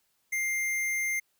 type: tone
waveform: square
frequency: 2100 Hz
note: C7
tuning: 6 cents sharp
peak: -28 dBFS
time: 0.32-1.2 s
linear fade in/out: 10 ms
effects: white hiss -73 dBFS RMS until 1.39 s